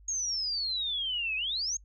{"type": "exponential two-way sweep", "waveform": "sine", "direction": "down then up", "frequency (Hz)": [6645, 2500, 6645], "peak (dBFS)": -29, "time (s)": [0.08, 1.77], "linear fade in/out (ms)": 5, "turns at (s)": 1.36, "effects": ["noise-tail reverb RT60 0.1 s tail -24 dB re dry", "added 50 Hz sine -52 dBFS peak until 1.84 s"]}